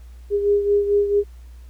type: beating tone pair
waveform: sine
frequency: 406.7 / 411.2 Hz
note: G#4 / G#4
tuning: -36 / -17 cents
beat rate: 4.5 Hz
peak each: -16 / -23 dBFS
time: 0.3-1.24 s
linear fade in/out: 50 ms
effects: added 60 Hz sine -38 dBFS peak until 1.69 s + pink hiss -58 dBFS RMS until 1.69 s